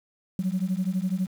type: beating tone pair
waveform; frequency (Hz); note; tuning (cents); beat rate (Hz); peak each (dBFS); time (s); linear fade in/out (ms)
sine; 180 / 192; F#3 / G3; -47 / -36; 12; -26; 0.39-1.27; 2
effects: tanh soft clip ceiling -18 dBFS + 8-bit